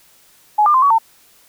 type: tone with pitch steps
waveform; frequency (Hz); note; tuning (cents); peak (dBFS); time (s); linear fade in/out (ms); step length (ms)
sine; 843 / 1198 / 1041 / 1129 / 902; G#5 / D6 / C6 / C#6 / A5; +26 / +34 / -9 / +31 / +43; -9; 0.58-0.985; 10; 81
effects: white hiss -51 dBFS RMS until 1.48 s